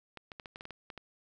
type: clicks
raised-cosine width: 0.3 ms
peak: -28 dBFS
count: 10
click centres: 0.173 / 0.318 / 0.398 / 0.458 / 0.559 / 0.609 / 0.654 / 0.707 / 0.902 / 0.977 s
effects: none